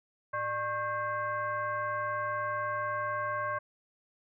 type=tone with frequency modulation; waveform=sine; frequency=1089 Hz; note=C#6; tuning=31 cents flat; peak=-30 dBFS; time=0.33-3.59 s; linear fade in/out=10 ms; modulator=490 Hz; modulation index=1.1; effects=none